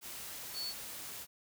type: tone in noise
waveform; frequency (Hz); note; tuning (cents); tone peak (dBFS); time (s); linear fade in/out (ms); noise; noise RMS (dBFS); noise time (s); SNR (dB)
sine; 4435; C#8; 0; -37; 0.53-0.74; 50; white; -45; 0.01-1.27; +5
effects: none